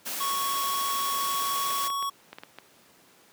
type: noise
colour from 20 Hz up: white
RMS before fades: -33 dBFS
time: 0.05-1.89 s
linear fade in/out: 20 ms
type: tone with pitch glide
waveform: square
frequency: 1108.7 to 1115.1 Hz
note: C#6 to C#6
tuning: 0 to +10 cents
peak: -28 dBFS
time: 0.2-2.1 s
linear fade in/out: 10 ms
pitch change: +10 cents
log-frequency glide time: 0.74-1.6 s
type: clicks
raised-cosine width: 0.3 ms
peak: -24 dBFS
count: 10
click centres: 1.188 / 1.421 / 1.536 / 1.707 / 1.902 / 2.026 / 2.33 / 2.385 / 2.435 / 2.586 s
effects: pink hiss -57 dBFS RMS until 3.32 s + high-pass 200 Hz 12 dB/octave